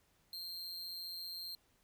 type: tone with amplitude modulation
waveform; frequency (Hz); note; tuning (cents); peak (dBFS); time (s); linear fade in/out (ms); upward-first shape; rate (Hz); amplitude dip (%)
45% pulse; 4186; C8; 0; -39; 0.33-1.55; 2; sine; 175; 65
effects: pink hiss -73 dBFS RMS until 1.83 s